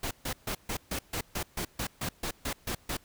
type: noise bursts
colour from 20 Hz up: pink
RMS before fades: -33 dBFS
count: 14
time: 0.03-2.97 s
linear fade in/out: 5 ms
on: 80 ms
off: 140 ms
effects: pink hiss -61 dBFS RMS until 3.04 s